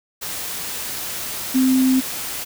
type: tone in noise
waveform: sine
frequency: 259.9 Hz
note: C4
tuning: 11 cents flat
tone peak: -13 dBFS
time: 1.54-2.01 s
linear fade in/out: 20 ms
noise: white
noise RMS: -28 dBFS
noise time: 0.21-2.45 s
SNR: +12 dB
effects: none